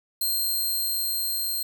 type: tone with level ramp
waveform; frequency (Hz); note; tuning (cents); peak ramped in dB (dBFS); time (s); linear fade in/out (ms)
5% pulse; 4186; C8; 0; -16 to -19; 0.21-1.63; 5
effects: 8-bit